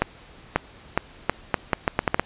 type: accelerating click train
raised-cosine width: 0.5 ms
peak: -3 dBFS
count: 11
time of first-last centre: 0.02-2.196 s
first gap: 540 ms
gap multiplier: 0.77
effects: pink hiss -48 dBFS RMS until 2.25 s + resampled to 8000 Hz